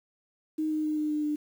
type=tone with pitch steps; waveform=sine; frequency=311.1 / 308.6 / 306.1 / 303.6 / 301.2 / 298.8 Hz; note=D#4 / D#4 / D#4 / D#4 / D4 / D4; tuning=0 / -14 / -28 / -42 / +44 / +30 cents; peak=-26 dBFS; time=0.58-1.36 s; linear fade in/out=10 ms; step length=130 ms; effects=9-bit